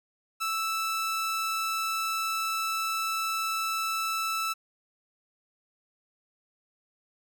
sawtooth tone, 1318.5 Hz, E6, in tune, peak -24 dBFS, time 0.4-4.54 s, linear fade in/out 20 ms, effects none

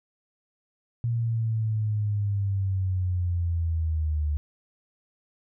sine linear sweep, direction down, 118.2 to 73.42 Hz, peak -23 dBFS, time 1.04-4.37 s, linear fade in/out 0 ms, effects none

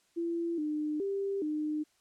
sine tone with pitch steps, 337.9 / 302.5 / 394.9 / 304.1 Hz, E4 / D#4 / G4 / D#4, +43 / -49 / +13 / -40 cents, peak -30 dBFS, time 0.16-1.84 s, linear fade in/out 20 ms, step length 420 ms, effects white hiss -70 dBFS RMS until 2 s + low-pass 9000 Hz 12 dB/octave

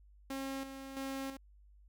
sawtooth tone with tremolo, 269.9 Hz, C#4, 46 cents flat, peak -34 dBFS, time 0.3-1.37 s, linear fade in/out 5 ms, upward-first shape square, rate 1.5 Hz, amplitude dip 55%, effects added 50 Hz sine -58 dBFS peak until 1.88 s

